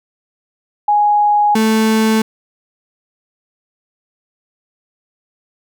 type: tone pair in turn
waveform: sine / 35% pulse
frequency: 830.6 / 220 Hz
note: G#5 / A3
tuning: 0 / 0 cents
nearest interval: octave + major seventh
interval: 2300 cents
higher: first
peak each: -9 dBFS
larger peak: neither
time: 0.88-1.55 / 1.55-2.22 s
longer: neither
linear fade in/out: 5 ms
effects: none